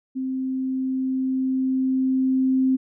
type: tone with level ramp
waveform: sine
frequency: 261.6 Hz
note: C4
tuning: in tune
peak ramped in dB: -24 to -16 dBFS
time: 0.15-2.77 s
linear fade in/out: 20 ms
effects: none